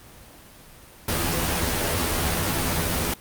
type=noise with comb filter; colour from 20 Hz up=pink; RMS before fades=-24 dBFS; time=1.08-3.14 s; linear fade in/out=5 ms; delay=12 ms; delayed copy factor=+0.75; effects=pink hiss -47 dBFS RMS until 3.2 s + Opus 24 kbps